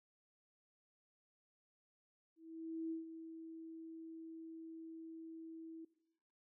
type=tone with ADSR envelope; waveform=sine; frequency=325.2 Hz; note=E4; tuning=23 cents flat; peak=-38 dBFS; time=2.36-5.85 s; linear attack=550 ms; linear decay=140 ms; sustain=-10 dB; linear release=6 ms; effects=noise-tail reverb RT60 0.9 s tail -19 dB re dry